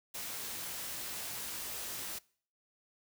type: noise with comb filter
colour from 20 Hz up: white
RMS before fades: -41 dBFS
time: 0.14-2.19 s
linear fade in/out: 10 ms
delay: 18 ms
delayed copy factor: +0.5
effects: noise-tail reverb RT60 0.5 s tail -23 dB re dry